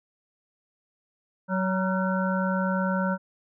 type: harmonic tone with a mistuned harmonic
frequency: 187.5 Hz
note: F#3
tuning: 23 cents sharp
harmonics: 1 / 3 / 5 / 7 / 8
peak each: -25 / -30 / -32 / -33 / -34 dBFS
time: 1.48-3.18 s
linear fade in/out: 50 ms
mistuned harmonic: 7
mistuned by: +76 cents
effects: none